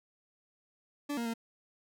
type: tone with pitch steps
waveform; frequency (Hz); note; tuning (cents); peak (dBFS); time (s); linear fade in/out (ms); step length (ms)
40% pulse; 289.5 / 234.3 / 229.3; D4 / A#3 / A#3; -25 / +9 / -28; -32; 1.09-1.339; 10; 83
effects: none